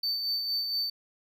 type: tone with tremolo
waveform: triangle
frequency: 4556 Hz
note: C#8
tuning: 47 cents sharp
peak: -25 dBFS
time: 0.03-0.9 s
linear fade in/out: 5 ms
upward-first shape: sine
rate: 4.3 Hz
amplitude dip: 40%
effects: none